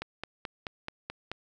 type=click train; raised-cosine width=0.3 ms; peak=-19 dBFS; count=7; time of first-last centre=0.02-1.316 s; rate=4.63 Hz; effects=none